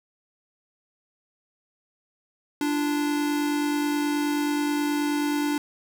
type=tone pair together; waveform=square; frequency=293.5 / 342.9 Hz; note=D4 / F4; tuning=-1 / -32 cents; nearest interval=minor third; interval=269 cents; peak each=-24 / -33 dBFS; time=2.61-5.58 s; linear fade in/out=2 ms; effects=none